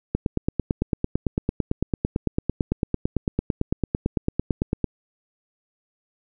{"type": "click train", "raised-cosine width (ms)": 3, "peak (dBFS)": -8, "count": 43, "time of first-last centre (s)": [0.15, 4.843], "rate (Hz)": 8.95, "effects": []}